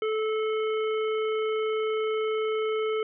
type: harmonic tone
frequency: 435.4 Hz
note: A4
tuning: 18 cents flat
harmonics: 1 / 3 / 5 / 7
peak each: -25 / -35 / -39 / -42 dBFS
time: 0.02-3.03 s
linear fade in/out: 2 ms
effects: none